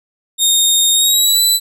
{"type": "tone with pitch glide", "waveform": "20% pulse", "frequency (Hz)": [3693, 3981], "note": ["A#7", "B7"], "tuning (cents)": [-17, 13], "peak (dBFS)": -4, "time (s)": [0.38, 1.6], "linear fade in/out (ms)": 50, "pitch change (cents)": 130, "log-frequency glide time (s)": [0.93, 1.41], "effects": []}